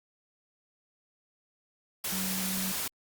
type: tone in noise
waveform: sine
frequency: 188.8 Hz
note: F#3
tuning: 35 cents sharp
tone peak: -34 dBFS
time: 2.12-2.72 s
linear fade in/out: 5 ms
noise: white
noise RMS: -33 dBFS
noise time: 2.04-2.88 s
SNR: -4 dB
effects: Opus 48 kbps